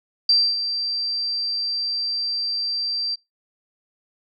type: tone with ADSR envelope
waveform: sine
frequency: 4699 Hz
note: D8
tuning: in tune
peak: -12 dBFS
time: 0.29-3.16 s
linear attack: 4 ms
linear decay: 260 ms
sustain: -10 dB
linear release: 21 ms
effects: noise-tail reverb RT60 0.2 s tail -23 dB re dry